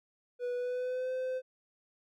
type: tone with pitch glide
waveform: triangle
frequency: 490.5 to 514 Hz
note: B4 to C5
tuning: -12 to -31 cents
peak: -30 dBFS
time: 0.39-1.42 s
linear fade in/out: 50 ms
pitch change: +81 cents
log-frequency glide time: 0.55-1.12 s
effects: none